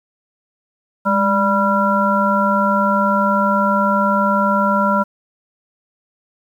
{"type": "harmonic tone with a mistuned harmonic", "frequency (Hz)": 196, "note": "G3", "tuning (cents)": 0, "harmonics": [1, 3, 5, 7], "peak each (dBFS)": [-18, -20, -18, -18], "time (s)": [1.05, 5.04], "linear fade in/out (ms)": 20, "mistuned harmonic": 1, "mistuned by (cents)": 70, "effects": ["8-bit"]}